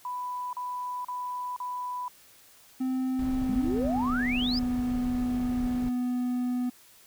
sine tone bursts, 992 Hz, B5, 7 cents sharp, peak -31 dBFS, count 4, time 0.05-2.081 s, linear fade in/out 2 ms, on 480 ms, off 37 ms
triangle tone with pitch glide, 258.9 to 247.9 Hz, C4 to B3, -18 to +7 cents, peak -24 dBFS, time 2.8-6.7 s, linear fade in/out 10 ms, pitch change -75 cents, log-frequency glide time 3.36-4.19 s
brown noise, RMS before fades -37 dBFS, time 3.19-5.89 s, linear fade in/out 2 ms
sine exponential sweep, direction up, 190 to 5190 Hz, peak -29 dBFS, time 3.49-4.59 s, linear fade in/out 2 ms
effects white hiss -56 dBFS RMS until 7.06 s

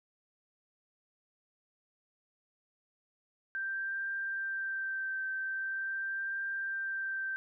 sine tone with vibrato, 1568 Hz, G6, in tune, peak -33 dBFS, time 3.55-7.36 s, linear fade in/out 0 ms, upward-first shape triangle, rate 0.43 Hz, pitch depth 18 cents each way, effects none

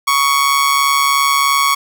sawtooth tone with amplitude modulation, 1114 Hz, C#6, 8 cents sharp, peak -5 dBFS, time 0.07-1.75 s, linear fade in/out 10 ms, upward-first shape sine, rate 143 Hz, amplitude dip 55%, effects none

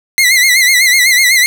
sawtooth tone with vibrato, 2050 Hz, C7, 36 cents flat, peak -3 dBFS, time 0.18-1.46 s, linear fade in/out 0 ms, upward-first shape sine, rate 8 Hz, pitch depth 91 cents each way, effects none

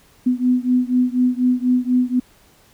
sine beating tone pair, 248.6 / 252.7 Hz, B3 / B3, +12 / +40 cents, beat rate 4.1 Hz, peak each -17 / -18 dBFS, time 0.26-2.2 s, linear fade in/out 10 ms, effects pink hiss -53 dBFS RMS until 2.73 s

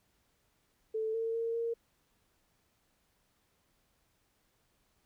sine tone with pitch steps, 440 / 453.3 / 458.6 / 463.1 Hz, A4 / A#4 / A#4 / A#4, 0 / -48 / -28 / -11 cents, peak -31 dBFS, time 0.94-1.74 s, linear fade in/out 10 ms, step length 200 ms, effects pink hiss -74 dBFS RMS until 5.05 s

